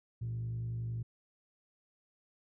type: tone with frequency modulation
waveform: sine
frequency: 116.1 Hz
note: A#2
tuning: 7 cents flat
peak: -33 dBFS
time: 0.21-1.03 s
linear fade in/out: 10 ms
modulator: 50.8 Hz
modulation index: 0.37
effects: tanh soft clip ceiling -32 dBFS